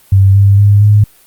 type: tone with pitch steps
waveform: sine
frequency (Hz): 97.2 / 99.53 / 101.91 / 104.36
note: G2 / G2 / G#2 / G#2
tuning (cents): -14 / +27 / -32 / +9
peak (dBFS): -3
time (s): 0.12-1.04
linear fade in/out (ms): 5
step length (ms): 230
effects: white hiss -45 dBFS RMS until 1.26 s + Opus 32 kbps